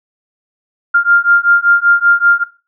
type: beating tone pair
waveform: sine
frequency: 1396.9 / 1402.1 Hz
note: F6 / F6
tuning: 0 / +6 cents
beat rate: 5.2 Hz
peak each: -11 dBFS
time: 0.94-2.44 s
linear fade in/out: 10 ms
effects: noise-tail reverb RT60 0.3 s tail -17 dB re dry